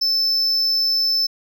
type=tone; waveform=triangle; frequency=5274 Hz; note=E8; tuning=in tune; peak=-15 dBFS; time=0.01-1.27 s; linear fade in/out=10 ms; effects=none